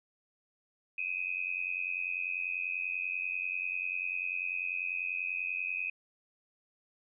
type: tone with amplitude modulation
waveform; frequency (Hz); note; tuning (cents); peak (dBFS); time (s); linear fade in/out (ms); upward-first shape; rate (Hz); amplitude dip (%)
sine; 2522; D#7; +23; -28; 0.98-5.9; 5; sine; 90.2; 95
effects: none

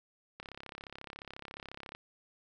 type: click train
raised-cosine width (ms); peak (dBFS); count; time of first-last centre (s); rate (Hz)
0.3; -28; 54; 0.4-1.95; 34.2
effects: none

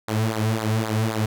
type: tone with flanger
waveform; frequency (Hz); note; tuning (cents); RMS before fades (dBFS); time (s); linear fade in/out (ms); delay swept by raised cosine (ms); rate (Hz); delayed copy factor
sawtooth; 110; A2; 0; -23; 0.08-1.26; 5; 0.34 to 3.54; 3.8; -0.8
effects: none

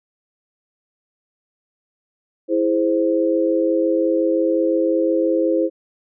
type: chord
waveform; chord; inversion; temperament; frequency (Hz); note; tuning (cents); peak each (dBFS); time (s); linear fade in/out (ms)
sine; E augmented; none; equal; 329.6 / 415.3 / 523.3; E4 / G#4 / B#4; 0 / 0 / 0; -18 / -23 / -19; 2.48-5.7; 50
effects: none

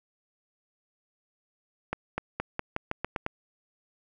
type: accelerating click train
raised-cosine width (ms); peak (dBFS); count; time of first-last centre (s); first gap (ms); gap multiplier
0.5; -14; 9; 1.93-3.264; 250; 0.88
effects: none

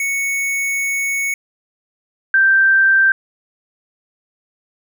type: tone pair in turn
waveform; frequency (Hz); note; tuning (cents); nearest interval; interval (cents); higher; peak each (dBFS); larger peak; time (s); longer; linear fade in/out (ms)
square / sine; 2217 / 1567.7; C#7 / G6; 0 / 0; tritone; 600; first; -18 / -9; second; 0-1.34 / 2.34-3.12; first; 2
effects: none

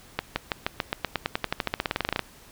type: accelerating click train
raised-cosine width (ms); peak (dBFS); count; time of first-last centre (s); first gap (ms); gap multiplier
0.3; -8; 25; 0.19-2.193; 170; 0.93
effects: pink hiss -51 dBFS RMS until 2.51 s

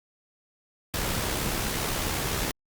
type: noise with amplitude modulation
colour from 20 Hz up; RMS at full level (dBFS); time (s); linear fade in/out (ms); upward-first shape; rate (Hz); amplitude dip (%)
pink; -27; 0.94-2.51; 0; sine; 67.7; 40
effects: Opus 48 kbps

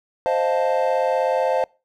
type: chord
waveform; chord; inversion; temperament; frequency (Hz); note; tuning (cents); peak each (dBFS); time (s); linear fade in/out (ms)
triangle; F dominant seventh; second; equal; 523.3 / 622.3 / 698.5 / 880; C5 / Eb5 / F5 / A5; 0 / 0 / 0 / 0; -19 / -22 / -23 / -23; 0.26-1.64; 0
effects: noise-tail reverb RT60 0.3 s tail -25 dB re dry

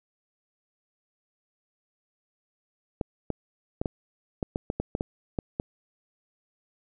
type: clicks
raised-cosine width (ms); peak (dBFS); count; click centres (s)
2; -14; 12; 3.012 / 3.303 / 3.815 / 3.858 / 4.428 / 4.559 / 4.701 / 4.8 / 4.951 / 5.009 / 5.388 / 5.599
effects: none

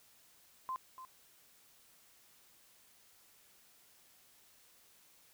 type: tone with echo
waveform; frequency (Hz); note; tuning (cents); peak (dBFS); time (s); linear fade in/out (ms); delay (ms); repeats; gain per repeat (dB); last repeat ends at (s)
sine; 1038; C6; -14; -36; 0.69-0.76; 0; 290; 1; -11; 1.05
effects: white hiss -65 dBFS RMS until 5.33 s

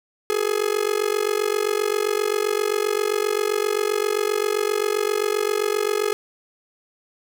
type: tone with amplitude modulation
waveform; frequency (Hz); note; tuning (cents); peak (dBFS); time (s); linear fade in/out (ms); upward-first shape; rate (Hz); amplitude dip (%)
45% pulse; 420.5; G#4; +22; -16; 0.3-6.13; 0; sine; 47.6; 95
effects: none

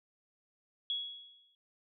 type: tone with exponential decay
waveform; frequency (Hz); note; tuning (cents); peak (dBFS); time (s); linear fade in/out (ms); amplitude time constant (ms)
sine; 3346; G#7; +12; -30; 0.9-1.55; 1; 140
effects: none

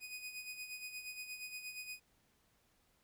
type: tone with tremolo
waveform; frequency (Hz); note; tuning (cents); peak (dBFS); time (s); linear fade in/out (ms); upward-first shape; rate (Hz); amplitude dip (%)
sawtooth; 2490; D#7; +1; -39; 0-2; 50; sine; 8.5; 60
effects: pink hiss -74 dBFS RMS until 3.03 s

